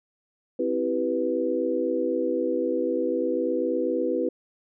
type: chord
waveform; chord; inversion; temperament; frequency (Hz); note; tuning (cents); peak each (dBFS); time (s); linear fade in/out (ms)
sine; C major seventh; none; equal with one note detuned; 261.6 / 329.6 / 390 / 493.9; C4 / E4 / G4 / B4; 0 / 0 / -9 / 0; -30 / -28 / -30 / -26; 0.59-4.29; 5
effects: none